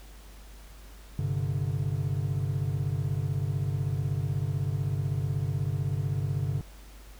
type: chord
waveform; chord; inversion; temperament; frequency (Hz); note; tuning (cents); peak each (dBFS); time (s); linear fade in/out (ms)
triangle; G suspended fourth; none; equal; 98 / 130.81 / 146.83; G2 / C3 / D3; 0 / 0 / 0; -29; 1.19-6.61; 0
effects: added 50 Hz sine -46 dBFS peak until 7.19 s + pink hiss -54 dBFS RMS until 7.19 s